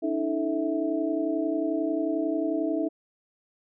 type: tone cluster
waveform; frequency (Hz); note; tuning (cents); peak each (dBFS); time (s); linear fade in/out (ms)
sine; 289.1 / 320.3 / 437.6 / 655; D4 / E4 / A4 / E5; -27 / -50 / -9 / -11; -30 / -27 / -34 / -31; 0.02-2.89; 20
effects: none